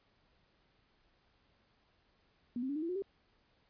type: tone with pitch steps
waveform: sine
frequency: 242 / 262.4 / 284.5 / 308.4 / 334.4 / 362.6 / 393.1 Hz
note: B3 / C4 / C#4 / D#4 / E4 / F#4 / G4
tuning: -35 / +5 / +45 / -15 / +25 / -35 / +5 cents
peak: -34 dBFS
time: 2.56-3.022 s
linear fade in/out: 2 ms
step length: 66 ms
effects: pink hiss -72 dBFS RMS until 3.69 s + resampled to 11025 Hz